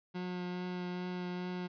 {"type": "tone with vibrato", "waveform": "30% pulse", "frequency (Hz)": 180, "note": "F#3", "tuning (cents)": -47, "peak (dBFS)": -34, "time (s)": [0.14, 1.68], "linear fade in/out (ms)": 20, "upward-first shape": "triangle", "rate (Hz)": 2.4, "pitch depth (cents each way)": 13, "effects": ["resampled to 11025 Hz"]}